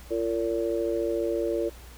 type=harmonic tone; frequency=114.2 Hz; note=A#2; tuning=35 cents flat; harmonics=3 / 4 / 5; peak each=-28 / -29 / -30 dBFS; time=0.1-1.7 s; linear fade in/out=20 ms; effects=added 60 Hz sine -45 dBFS peak until 1.97 s + pink hiss -50 dBFS RMS until 1.97 s